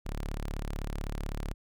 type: tone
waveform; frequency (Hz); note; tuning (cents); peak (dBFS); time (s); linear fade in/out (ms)
sawtooth; 35.86; D1; -40; -29; 0.05-1.54; 20
effects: none